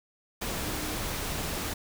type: tone in noise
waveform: sine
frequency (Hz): 305.9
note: D#4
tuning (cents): -29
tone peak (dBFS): -39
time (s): 0.61-0.96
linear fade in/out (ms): 10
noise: pink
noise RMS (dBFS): -33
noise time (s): 0.41-1.74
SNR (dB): -9
effects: none